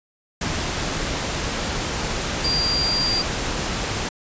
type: tone in noise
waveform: sine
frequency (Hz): 4748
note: D8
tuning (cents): +18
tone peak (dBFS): -20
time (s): 2.44-3.22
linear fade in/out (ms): 5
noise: pink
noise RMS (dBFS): -25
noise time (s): 0.41-4.09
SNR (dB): +2
effects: resampled to 16000 Hz